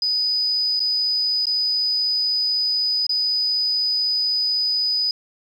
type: tone with dropouts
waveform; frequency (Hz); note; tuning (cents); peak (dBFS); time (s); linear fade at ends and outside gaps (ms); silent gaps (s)
sine; 4978; D#8; 0; -18; 0.02-5.11; 2; 0.795-0.802 / 1.456-1.468 / 3.067-3.093
effects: 8-bit

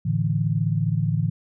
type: chord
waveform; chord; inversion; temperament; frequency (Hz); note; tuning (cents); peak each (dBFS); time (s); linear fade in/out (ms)
sine; A suspended fourth; none; equal with one note detuned; 110 / 145.57 / 164.81; A2 / D3 / E3; 0 / -15 / 0; -24; 0.05-1.3; 10
effects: none

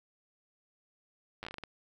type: slowing click train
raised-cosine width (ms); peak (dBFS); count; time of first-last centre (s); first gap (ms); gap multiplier
0.3; -25; 9; 1.43-1.637; 9; 1.29
effects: 11-bit

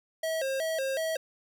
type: tone with vibrato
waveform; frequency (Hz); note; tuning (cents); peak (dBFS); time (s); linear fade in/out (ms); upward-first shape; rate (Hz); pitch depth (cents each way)
square; 587.3; D5; 0; -29; 0.23-1.17; 5; square; 2.7; 160
effects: none

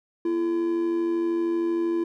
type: tone with amplitude modulation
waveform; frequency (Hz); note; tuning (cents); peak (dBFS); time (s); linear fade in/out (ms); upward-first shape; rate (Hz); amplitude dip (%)
triangle; 338.2; E4; +44; -18; 0.25-2.04; 5; sine; 92.9; 45
effects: none

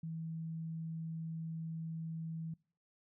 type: tone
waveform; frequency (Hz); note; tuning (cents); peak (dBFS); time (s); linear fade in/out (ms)
sine; 162.4; E3; -26; -39; 0.03-2.54; 5
effects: noise-tail reverb RT60 0.5 s tail -25 dB re dry

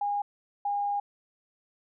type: tone pair in turn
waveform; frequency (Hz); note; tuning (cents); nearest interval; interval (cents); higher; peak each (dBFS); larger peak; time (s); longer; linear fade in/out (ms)
sine; 816 / 812.8; G#5 / G#5; -31 / -38; unison; 7; first; -26; neither; 0.01-0.22 / 0.65-1; second; 5
effects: none

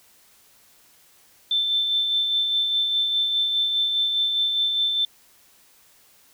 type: tone with tremolo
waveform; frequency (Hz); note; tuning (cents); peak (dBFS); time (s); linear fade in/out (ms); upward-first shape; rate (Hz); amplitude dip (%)
sine; 3544; A7; +12; -18; 1.51-5.05; 2; sine; 4.9; 35
effects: white hiss -56 dBFS RMS until 6.33 s

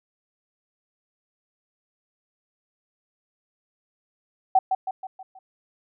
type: tone with echo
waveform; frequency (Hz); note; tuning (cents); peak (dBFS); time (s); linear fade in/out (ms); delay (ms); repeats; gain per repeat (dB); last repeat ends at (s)
sine; 759; F#5; +44; -13; 4.55-4.59; 5; 160; 5; -6; 5.39
effects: none

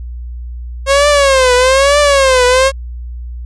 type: tone with vibrato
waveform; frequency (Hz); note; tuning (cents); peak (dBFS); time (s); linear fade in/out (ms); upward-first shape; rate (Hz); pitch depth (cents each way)
sawtooth; 539; C#5; -49; -3; 0.86-2.72; 50; triangle; 1.1; 160
effects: added 60 Hz sine -22 dBFS peak until 3.45 s + resampled to 22050 Hz

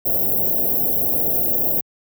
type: band-stop noise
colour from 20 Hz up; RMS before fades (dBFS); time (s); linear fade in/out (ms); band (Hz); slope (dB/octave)
white; -19; 0.05-1.81; 10; 710 to 13000; 48
effects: high-pass 80 Hz 12 dB/octave

